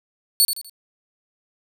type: tone with echo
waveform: 15% pulse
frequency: 4435 Hz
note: C#8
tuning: in tune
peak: -6 dBFS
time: 0.4-0.45 s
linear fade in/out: 0 ms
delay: 82 ms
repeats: 3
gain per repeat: -9 dB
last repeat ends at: 0.696 s
effects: none